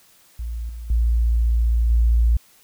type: tone with level steps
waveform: sine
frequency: 57.6 Hz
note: A#1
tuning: 20 cents flat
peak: -25 / -30 / -15 / -13 dBFS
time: 0.39-2.37 s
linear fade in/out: 5 ms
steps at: 0.69 / 0.9 / 1.9 s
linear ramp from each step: 2 ms
effects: white hiss -54 dBFS RMS until 2.63 s